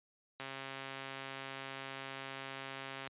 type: click train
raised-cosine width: 0.3 ms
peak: -27 dBFS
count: 362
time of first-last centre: 0.4-3.074 s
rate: 135 Hz
effects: high-pass 100 Hz 12 dB/octave + resampled to 8000 Hz